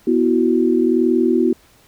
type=chord; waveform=sine; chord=B suspended fourth; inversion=none; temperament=just; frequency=246.9 / 329.3 / 370.4 Hz; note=B3 / E4 / F#4; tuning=0 / -2 / +2 cents; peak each=-17 dBFS; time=0.07-1.53 s; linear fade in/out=5 ms; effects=pink hiss -52 dBFS RMS until 1.87 s